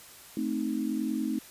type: chord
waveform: sine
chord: A diminished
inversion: none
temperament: equal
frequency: 220 / 261.6 / 311.1 Hz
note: A3 / C4 / Eb4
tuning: 0 / 0 / 0 cents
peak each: -32 dBFS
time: 0.37-1.39 s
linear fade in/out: 2 ms
effects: white hiss -50 dBFS RMS until 1.5 s + resampled to 32000 Hz